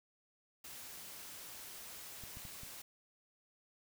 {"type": "noise", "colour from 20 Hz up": "white", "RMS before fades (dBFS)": -50, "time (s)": [0.64, 2.82], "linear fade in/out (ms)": 5}
{"type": "clicks", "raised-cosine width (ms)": 5, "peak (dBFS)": -39, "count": 4, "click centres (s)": [2.237, 2.371, 2.452, 2.634]}
{"effects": []}